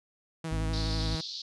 sawtooth tone with vibrato, 160.8 Hz, E3, 43 cents flat, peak -29 dBFS, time 0.44-1.21 s, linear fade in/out 5 ms, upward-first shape sine, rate 12 Hz, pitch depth 27 cents each way
harmonic tone, 53.4 Hz, G#1, 49 cents sharp, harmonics 1 / 2 / 3 / 4 / 5, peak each -30 / -34 / -44 / -46 / -42 dBFS, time 0.51-1.16 s, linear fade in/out 10 ms
pink band-pass noise, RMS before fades -39 dBFS, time 0.73-1.42 s, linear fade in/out 5 ms, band 3800 to 5000 Hz, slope 48 dB/octave
effects resampled to 24000 Hz

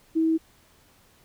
sine tone, 322.6 Hz, E4, 37 cents flat, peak -19 dBFS, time 0.15-0.38 s, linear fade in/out 20 ms, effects pink hiss -59 dBFS RMS until 1.24 s

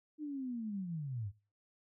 sine linear sweep, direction down, 309 to 92 Hz, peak -37 dBFS, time 0.18-1.32 s, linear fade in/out 50 ms, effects noise-tail reverb RT60 0.3 s tail -17 dB re dry

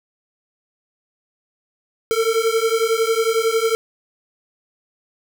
square beating tone pair, 445.8 / 456.8 Hz, A4 / A#4, +23 / -35 cents, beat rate 11 Hz, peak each -20 dBFS, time 2.11-3.75 s, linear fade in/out 0 ms, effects none

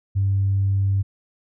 sine tone, 98 Hz, G2, in tune, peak -16 dBFS, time 0.15-1.03 s, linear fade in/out 20 ms, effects tanh soft clip ceiling -12 dBFS

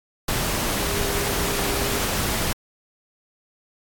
sine tone in noise, 402.2 Hz, G4, 44 cents sharp, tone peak -30 dBFS, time 0.8-2 s, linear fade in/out 5 ms, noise pink, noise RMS -24 dBFS, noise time 0.28-2.53 s, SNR -9 dB, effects AAC 64 kbps

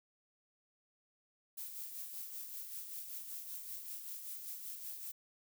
violet noise with tremolo, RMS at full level -44 dBFS, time 1.57-5.12 s, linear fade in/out 10 ms, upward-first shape sine, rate 5.2 Hz, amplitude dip 45%, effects none

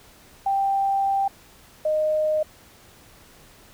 sine tone pair in turn, 786 / 616.8 Hz, G5 / D#5, +4 / -15 cents, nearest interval major third, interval 419 cents, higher first, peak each -19 dBFS, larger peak neither, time 0.46-1.28 / 1.85-2.43 s, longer first, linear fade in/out 5 ms, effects pink hiss -51 dBFS RMS until 3.73 s

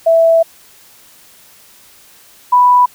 sine tone pair in turn, 659.3 / 987.8 Hz, E5 / B5, 0 / 0 cents, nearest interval perfect fifth, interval 700 cents, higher second, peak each -6 / -5 dBFS, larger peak second, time 0.06-0.43 / 2.52-2.86 s, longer first, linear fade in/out 10 ms, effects white hiss -44 dBFS RMS until 2.94 s

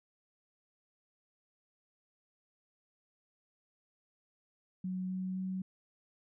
sine tone with pitch steps, 185 / 186.29 / 187.58 Hz, F#3 / F#3 / F#3, 0 / +12 / +24 cents, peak -34 dBFS, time 4.84-5.62 s, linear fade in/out 5 ms, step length 260 ms, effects none

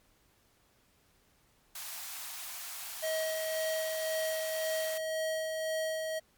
white high-pass noise, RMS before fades -42 dBFS, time 1.75-4.98 s, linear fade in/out 5 ms, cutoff 630 Hz, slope 96 dB/octave
square tone with tremolo, 636 Hz, D#5, 38 cents sharp, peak -31 dBFS, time 3.02-6.2 s, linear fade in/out 20 ms, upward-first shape sine, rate 1.9 Hz, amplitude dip 30%
effects pink hiss -68 dBFS RMS until 6.37 s + MP3 96 kbps

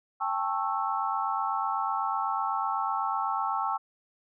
sine chord, A dominant seventh, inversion third, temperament just, 792 / 880 / 1100 / 1320 Hz, G5 / A5 / C#6 / E6, +18 / 0 / -14 / +2 cents, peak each -32 dBFS, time 0.2-3.78 s, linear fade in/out 20 ms, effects none

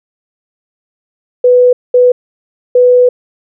sine tone bursts at uneven times, 495.6 Hz, B4, 6 cents sharp, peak -3 dBFS, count 3, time 1.44-1.73 / 1.94-2.12 / 2.75-3.09 s, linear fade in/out 5 ms, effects none

